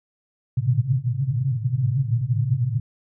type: band-pass noise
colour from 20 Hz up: pink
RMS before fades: -22 dBFS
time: 0.57-2.8 s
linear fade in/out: 5 ms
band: 110 to 140 Hz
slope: 96 dB/octave
effects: none